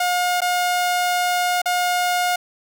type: tone with dropouts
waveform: sawtooth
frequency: 716 Hz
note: F5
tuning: 43 cents sharp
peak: -14 dBFS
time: 0-2.36 s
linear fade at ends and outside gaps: 5 ms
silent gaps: 0.406-0.417 / 1.618-1.657 s
effects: none